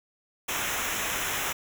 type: noise with comb filter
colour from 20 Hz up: pink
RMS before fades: -30 dBFS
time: 0.48-1.53 s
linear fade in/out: 10 ms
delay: 0.22 ms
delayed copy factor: -0.8
effects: none